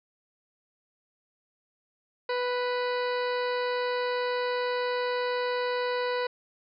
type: harmonic tone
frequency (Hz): 493.9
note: B4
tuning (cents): 0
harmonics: 1 / 2 / 3 / 4 / 5 / 6 / 8 / 9 / 10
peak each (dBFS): -28 / -33 / -37 / -39 / -44 / -46 / -42 / -45 / -51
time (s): 2.29-6.27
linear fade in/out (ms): 5
effects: none